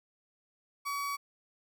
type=tone; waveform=35% pulse; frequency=1134 Hz; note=C#6; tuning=39 cents sharp; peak=-31 dBFS; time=0.85-1.17 s; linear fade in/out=20 ms; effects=none